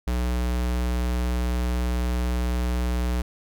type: tone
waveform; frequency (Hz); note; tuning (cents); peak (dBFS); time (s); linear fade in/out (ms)
square; 61; B1; -21; -23; 0.07-3.22; 5
effects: none